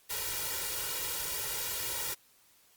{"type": "noise with comb filter", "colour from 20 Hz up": "white", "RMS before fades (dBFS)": -35, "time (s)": [0.09, 2.15], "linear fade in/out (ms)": 20, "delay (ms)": 2.1, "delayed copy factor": 1, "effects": ["white hiss -64 dBFS RMS until 2.76 s", "Opus 48 kbps"]}